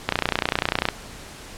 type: click train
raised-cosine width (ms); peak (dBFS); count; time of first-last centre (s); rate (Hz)
0.3; -3; 25; 0.09-0.887; 30.1
effects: pink hiss -40 dBFS RMS until 1.57 s + low-pass 10000 Hz 12 dB/octave